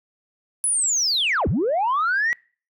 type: linear two-way sweep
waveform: sine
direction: down then up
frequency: 10360 to 58.1 to 1963 Hz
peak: -17 dBFS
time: 0.64-2.33 s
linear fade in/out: 0 ms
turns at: 1.48 s
effects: noise-tail reverb RT60 0.4 s tail -26 dB re dry + tanh soft clip ceiling -15 dBFS